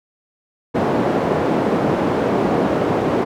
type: band-pass noise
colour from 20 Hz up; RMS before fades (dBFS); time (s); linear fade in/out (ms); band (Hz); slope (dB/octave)
white; -18; 0.74-3.25; 20; 160 to 520; 12
effects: none